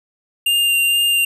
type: tone with vibrato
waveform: square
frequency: 2794 Hz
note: F7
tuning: in tune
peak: -14 dBFS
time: 0.46-1.25 s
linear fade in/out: 5 ms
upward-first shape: sine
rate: 2.2 Hz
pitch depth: 11 cents each way
effects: none